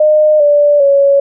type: tone with pitch steps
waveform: sine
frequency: 611 / 584.1 / 558.4 Hz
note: D#5 / D5 / C#5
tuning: -32 / -10 / +13 cents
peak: -5 dBFS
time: 0-1.2 s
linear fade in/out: 5 ms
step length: 400 ms
effects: none